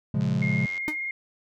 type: chord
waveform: triangle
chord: Bb minor seventh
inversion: none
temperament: equal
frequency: 116.54 / 138.59 / 174.61 / 207.7 Hz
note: Bb2 / Db3 / F3 / Ab3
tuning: 0 / 0 / 0 / 0 cents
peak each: -28 / -24 / -26 / -26 dBFS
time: 0.14-0.66 s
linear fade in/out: 5 ms
type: click train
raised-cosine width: 0.2 ms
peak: -26 dBFS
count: 53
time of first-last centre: 0.21-0.778 s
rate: 91.5 Hz
type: tone with vibrato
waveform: sine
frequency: 2134 Hz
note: C7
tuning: 34 cents sharp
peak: -28 dBFS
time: 0.42-1.11 s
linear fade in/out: 2 ms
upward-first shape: sine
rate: 20 Hz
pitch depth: 20 cents each way
type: tone with exponential decay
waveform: 45% pulse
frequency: 305.8 Hz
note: D#4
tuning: 30 cents flat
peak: -23 dBFS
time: 0.88-0.97 s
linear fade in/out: 0 ms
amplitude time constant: 19 ms
effects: none